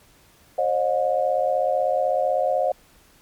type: tone cluster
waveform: sine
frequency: 534 / 610 / 720 Hz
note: C5 / D#5 / F#5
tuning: +35 / -34 / -47 cents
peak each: -23 dBFS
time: 0.58-2.72 s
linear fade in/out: 5 ms
effects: pink hiss -55 dBFS RMS until 3.21 s + MP3 96 kbps